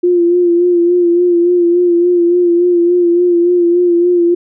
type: tone with vibrato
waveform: sine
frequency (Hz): 349.2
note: F4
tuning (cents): 0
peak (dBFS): -7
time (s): 0.03-4.35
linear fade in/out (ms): 10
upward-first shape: sine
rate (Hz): 3.5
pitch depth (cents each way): 37
effects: none